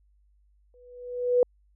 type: tone with exponential growth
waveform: sine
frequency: 492 Hz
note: B4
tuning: 7 cents flat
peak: -15 dBFS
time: 0.74-1.43 s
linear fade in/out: 1 ms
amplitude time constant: 150 ms
effects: added 50 Hz sine -60 dBFS peak until 1.75 s